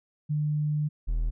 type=tone pair in turn; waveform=sine / triangle; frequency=150 / 40.37 Hz; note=D3 / E1; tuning=+37 / -35 cents; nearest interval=octave + major seventh; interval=2272 cents; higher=first; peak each=-24 / -22 dBFS; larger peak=second; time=0.29-0.89 / 1.07-1.31 s; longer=first; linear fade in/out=20 ms; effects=none